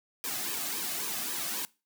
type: noise with flanger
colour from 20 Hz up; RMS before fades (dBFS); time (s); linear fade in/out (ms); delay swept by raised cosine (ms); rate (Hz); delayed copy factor
white; -34; 0.24-1.65; 0; 1.4 to 2.18; 3.7; -0.7
effects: noise-tail reverb RT60 0.3 s tail -22 dB re dry + high-pass 150 Hz 12 dB/octave